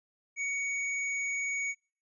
square tone, 2239 Hz, C#7, 17 cents sharp, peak -31 dBFS, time 0.36-1.75 s, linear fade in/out 50 ms, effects noise-tail reverb RT60 0.4 s tail -26 dB re dry + resampled to 22050 Hz

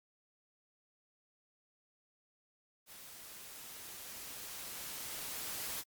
white noise with level ramp, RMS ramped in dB -53 to -40 dBFS, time 2.86-5.84 s, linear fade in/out 50 ms, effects Opus 48 kbps

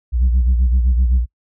sine beating tone pair, 61.4 / 69.2 Hz, B1 / C#2, -9 / -2 cents, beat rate 7.8 Hz, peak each -10 / -19 dBFS, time 0.12-1.26 s, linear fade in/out 50 ms, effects noise-tail reverb RT60 0.1 s tail -24 dB re dry + tanh soft clip ceiling -9 dBFS

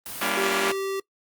white noise, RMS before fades -35 dBFS, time 0.06-0.29 s, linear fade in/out 0 ms
5% pulse chord, G diminished seventh, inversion none, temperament just, 196 / 235.2 / 282.2 / 338.7 Hz, G3 / Bb3 / Db4 / Fb4, 0 / +16 / +31 / +47 cents, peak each -18 dBFS, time 0.21-0.72 s, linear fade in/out 5 ms
square tone, 389 Hz, G4, 13 cents flat, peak -27 dBFS, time 0.37-1 s, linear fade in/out 5 ms
effects noise-tail reverb RT60 0.1 s tail -22 dB re dry + Opus 32 kbps

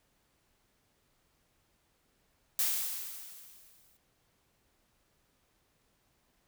blue noise with exponential decay, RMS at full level -28 dBFS, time 2.59-3.97 s, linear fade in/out 1 ms, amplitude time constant 300 ms, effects pink hiss -73 dBFS RMS until 6.47 s

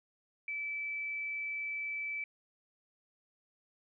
sine tone, 2312 Hz, D7, 28 cents flat, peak -35 dBFS, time 0.48-2.24 s, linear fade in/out 2 ms, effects none

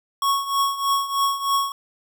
square tone with tremolo, 1106 Hz, C#6, 4 cents flat, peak -17 dBFS, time 0.22-1.72 s, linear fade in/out 2 ms, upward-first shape triangle, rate 3.2 Hz, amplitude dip 80%, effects none

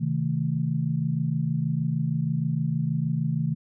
sine chord, A diminished, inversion first, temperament just, 132 / 158.4 / 220 Hz, C3 / Eb3 / A3, +16 / +31 / 0 cents, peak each -28 / -25 / -31 dBFS, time 0-3.55 s, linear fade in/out 20 ms, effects none

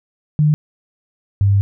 sine tone pair in turn, 150.9 / 99.51 Hz, D3 / G2, +47 / +26 cents, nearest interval perfect fifth, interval 721 cents, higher first, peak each -10 dBFS, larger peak neither, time 0.39-0.54 / 1.41-1.61 s, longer second, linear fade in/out 0 ms, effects none

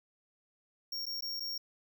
square tone with dropouts, 5540 Hz, F8, 15 cents flat, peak -36 dBFS, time 0.92-1.58 s, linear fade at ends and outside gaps 5 ms, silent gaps 1.056-1.065 / 1.208-1.223 / 1.398-1.404 s, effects none

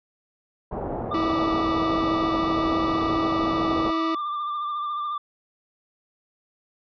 white low-pass noise, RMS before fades -30 dBFS, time 0.71-3.91 s, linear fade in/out 10 ms, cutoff 780 Hz, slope 24 dB/octave
triangle tone with vibrato, 1186 Hz, D6, 17 cents sharp, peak -24 dBFS, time 1.11-5.18 s, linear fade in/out 5 ms, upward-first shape triangle, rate 14 Hz, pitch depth 37 cents each way
40% pulse tone, 324.8 Hz, E4, 26 cents flat, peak -23 dBFS, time 1.14-4.15 s, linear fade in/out 5 ms
effects resampled to 11025 Hz

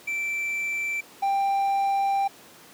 triangle tone pair in turn, 2336 / 789.5 Hz, D7 / G5, -10 / +12 cents, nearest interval octave + perfect fifth, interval 1878 cents, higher first, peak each -24 / -19 dBFS, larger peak second, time 0.07-1.01 / 1.22-2.28 s, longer second, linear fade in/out 10 ms, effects pink hiss -49 dBFS RMS until 2.73 s + high-pass 200 Hz 12 dB/octave

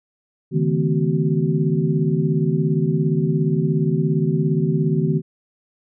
sine tone cluster, 143 / 160.2 / 218.1 / 251.8 / 377 Hz, D3 / E3 / A3 / B3 / F#4, -46 / -49 / -15 / +34 / +32 cents, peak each -22 / -19 / -26 / -26 / -25 dBFS, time 0.51-5.22 s, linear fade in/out 50 ms, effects none

